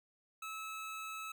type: tone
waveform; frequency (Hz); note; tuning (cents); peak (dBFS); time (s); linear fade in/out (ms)
25% pulse; 1300; E6; -24; -38; 0.42-1.32; 5
effects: none